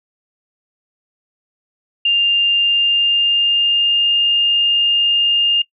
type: tone with pitch glide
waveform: sine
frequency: 2800 to 2818 Hz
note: F7 to F7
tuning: +4 to +15 cents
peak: -11 dBFS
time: 2.05-5.62 s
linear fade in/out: 5 ms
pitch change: +11 cents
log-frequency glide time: 2.58-4.1 s
effects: noise-tail reverb RT60 0.1 s tail -22 dB re dry